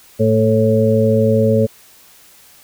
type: harmonic tone with a mistuned harmonic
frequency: 110 Hz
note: A2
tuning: in tune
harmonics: 1 / 2 / 4 / 5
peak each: -16 / -16 / -16 / -16 dBFS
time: 0.19-1.67 s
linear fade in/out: 20 ms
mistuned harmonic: 2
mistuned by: +22 cents
effects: white hiss -46 dBFS RMS until 2.63 s